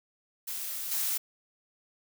blue noise with level steps, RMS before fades -36 / -30 dBFS, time 0.47-1.18 s, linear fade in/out 10 ms, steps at 0.91 s, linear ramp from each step 10 ms, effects none

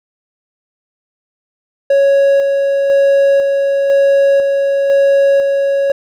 triangle tone with tremolo, 554.4 Hz, C#5, in tune, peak -5 dBFS, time 1.9-5.92 s, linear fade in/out 5 ms, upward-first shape square, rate 1 Hz, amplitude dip 35%, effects none

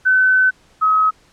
sine tone pair in turn, 1517 / 1275.6 Hz, F#6 / D#6, +43 / +43 cents, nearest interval minor third, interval 300 cents, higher first, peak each -10 / -11 dBFS, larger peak first, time 0.05-0.51 / 0.81-1.11 s, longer first, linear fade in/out 20 ms, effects pink hiss -53 dBFS RMS until 1.32 s + low-pass 8000 Hz 12 dB/octave

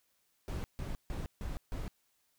brown noise bursts, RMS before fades -38 dBFS, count 5, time 0.48-1.88 s, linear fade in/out 0 ms, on 160 ms, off 150 ms, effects white hiss -75 dBFS RMS until 2.38 s

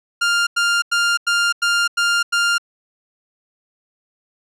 sawtooth tone bursts, 1400 Hz, F6, 4 cents sharp, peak -11 dBFS, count 7, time 0.21-2.582 s, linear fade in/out 10 ms, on 260 ms, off 92 ms, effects low-pass 8000 Hz 12 dB/octave

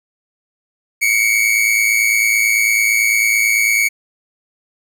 45% pulse tone pair together, 2178 / 2287 Hz, C#7 / D7, -31 / -47 cents, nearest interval minor second, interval 84 cents, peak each -15 dBFS, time 1.01-3.89 s, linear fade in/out 20 ms, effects none

